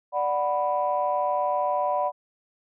sine chord, B minor, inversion first, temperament equal, 587.3 / 740 / 987.8 Hz, D5 / F#5 / B5, 0 / 0 / 0 cents, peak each -26 dBFS, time 0.12-2.12 s, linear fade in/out 50 ms, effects tanh soft clip ceiling -13 dBFS

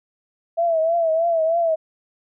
sine tone with vibrato, 660 Hz, E5, 2 cents sharp, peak -16 dBFS, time 0.57-1.76 s, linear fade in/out 20 ms, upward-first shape triangle, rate 3.2 Hz, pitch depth 80 cents each way, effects none

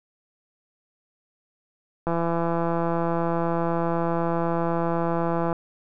click train, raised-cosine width 1 ms, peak -12 dBFS, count 582, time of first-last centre 2.07-5.528 s, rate 168 Hz, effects none

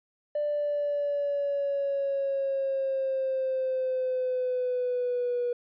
triangle exponential sweep, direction down, 592 to 484.2 Hz, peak -22 dBFS, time 0.35-5.53 s, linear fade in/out 5 ms, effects tanh soft clip ceiling -23 dBFS + resampled to 11025 Hz

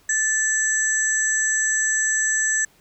sine tone cluster, 1749 / 6200 / 7420 / 7780 Hz, A6 / G8 / A#8 / B8, -11 / -20 / -9 / -27 cents, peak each -21 / -28 / -27 / -24 dBFS, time 0.09-2.65 s, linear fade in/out 5 ms, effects pink hiss -57 dBFS RMS until 2.8 s

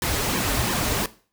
pink noise with flanger, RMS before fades -24 dBFS, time 0.02-1.06 s, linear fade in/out 2 ms, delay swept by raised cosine 1.4 to 6 ms, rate 2.9 Hz, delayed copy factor -0.95, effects noise-tail reverb RT60 0.4 s tail -17 dB re dry

